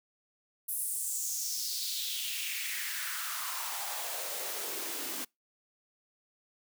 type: noise with high-pass filter sweep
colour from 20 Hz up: white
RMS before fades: -36 dBFS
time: 0.68-5.25 s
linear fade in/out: 10 ms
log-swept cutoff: 11000 to 250 Hz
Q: 3.3
effects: noise-tail reverb RT60 0.2 s tail -26 dB re dry